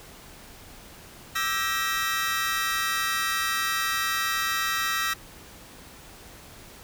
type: chord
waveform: sawtooth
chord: E half-diminished seventh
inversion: third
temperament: just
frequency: 1186.7 / 1318.5 / 1582.2 / 1898.7 Hz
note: D6 / E6 / G6 / Bb6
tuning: +18 / 0 / +16 / +31 cents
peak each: -31 / -25 / -29 / -25 dBFS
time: 1.35-5.14 s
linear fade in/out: 10 ms
effects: pink hiss -47 dBFS RMS until 6.83 s